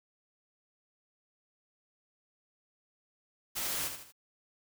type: noise with echo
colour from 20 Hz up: white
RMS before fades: -35 dBFS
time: 3.55-3.89 s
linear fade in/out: 20 ms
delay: 78 ms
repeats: 3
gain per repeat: -7 dB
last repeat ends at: 4.124 s
effects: none